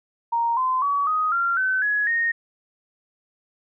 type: tone with pitch steps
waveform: sine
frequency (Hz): 932.3 / 1028.5 / 1134.6 / 1251.7 / 1380.8 / 1523.3 / 1680.5 / 1853.9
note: A#5 / C6 / C#6 / D#6 / F6 / F#6 / G#6 / A#6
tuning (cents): 0 / -30 / +40 / +10 / -20 / +50 / +20 / -10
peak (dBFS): -19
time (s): 0.32-2.32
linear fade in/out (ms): 10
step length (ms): 250
effects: none